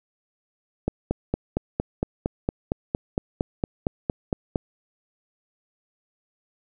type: click train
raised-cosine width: 2 ms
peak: -9 dBFS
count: 17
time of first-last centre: 0.88-4.558 s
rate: 4.35 Hz
effects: none